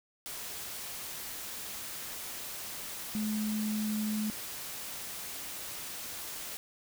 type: tone in noise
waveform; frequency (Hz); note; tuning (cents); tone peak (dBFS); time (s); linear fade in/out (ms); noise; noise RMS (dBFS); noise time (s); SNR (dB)
sine; 213.8; A3; -49; -30; 3.15-4.3; 0; white; -41; 0.26-6.57; +8
effects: none